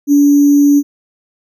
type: tone with sample-and-hold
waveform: sine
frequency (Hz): 287.2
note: D4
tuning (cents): -39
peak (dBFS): -5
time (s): 0.07-0.83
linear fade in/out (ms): 50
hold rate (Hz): 6300
effects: none